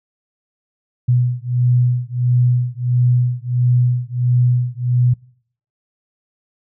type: beating tone pair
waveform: sine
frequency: 122.7 / 124.2 Hz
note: B2 / B2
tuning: -11 / +10 cents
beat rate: 1.5 Hz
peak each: -16 dBFS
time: 1.08-5.14 s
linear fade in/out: 10 ms
effects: noise-tail reverb RT60 0.6 s tail -25 dB re dry